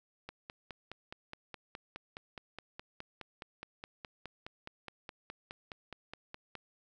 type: click train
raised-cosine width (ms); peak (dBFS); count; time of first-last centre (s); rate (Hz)
0.3; -27; 31; 0.29-6.553; 4.79
effects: none